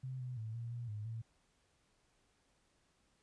sine tone with pitch steps, 129.9 / 125.7 / 110.6 / 116.9 / 119.3 / 105.4 / 113.4 Hz, C3 / B2 / A2 / A#2 / A#2 / G#2 / A#2, -12 / +31 / +9 / +5 / +41 / +26 / -47 cents, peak -40 dBFS, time 0.03-1.22 s, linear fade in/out 10 ms, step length 170 ms, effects pink hiss -75 dBFS RMS until 3.22 s + resampled to 22050 Hz

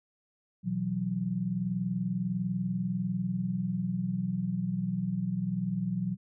sine chord, B suspended fourth, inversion none, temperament equal, 123.47 / 164.81 / 185 Hz, B2 / E3 / F#3, 0 / 0 / 0 cents, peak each -36 / -35 / -30 dBFS, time 0.63-6.17 s, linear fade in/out 50 ms, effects none

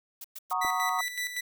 blue noise bursts, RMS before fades -41 dBFS, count 3, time 0.21-0.532 s, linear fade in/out 5 ms, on 34 ms, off 110 ms
sine chord, D# minor seventh, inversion first, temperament equal, 740 / 932.3 / 1108.7 / 1244.5 Hz, F#5 / A#5 / C#6 / D#6, 0 / 0 / 0 / 0 cents, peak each -32 dBFS, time 0.51-1.01 s, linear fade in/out 2 ms
sawtooth tone with tremolo, 1975.5 Hz, B6, in tune, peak -26 dBFS, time 0.61-1.41 s, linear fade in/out 10 ms, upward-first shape square, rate 5.3 Hz, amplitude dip 60%
clicks, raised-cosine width 1 ms, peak -26 dBFS, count 2, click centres 0.647 / 0.65 s
effects none

